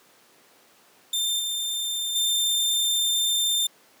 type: tone with level steps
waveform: sawtooth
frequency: 3591 Hz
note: A7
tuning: 35 cents sharp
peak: -20 / -23 / -18 dBFS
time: 1.13-3.67 s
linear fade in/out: 5 ms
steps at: 1.39 / 2.15 s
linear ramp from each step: 10 ms
effects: pink hiss -56 dBFS RMS until 4 s + high-pass 300 Hz 12 dB/octave